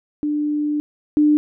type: tone pair in turn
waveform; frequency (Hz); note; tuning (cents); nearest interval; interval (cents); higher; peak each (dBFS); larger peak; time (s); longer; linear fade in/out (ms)
sine; 297.2 / 299.1; D4 / D4; +21 / +32; unison; 11; second; -18 / -11; second; 0.23-0.8 / 1.17-1.37; first; 0
effects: none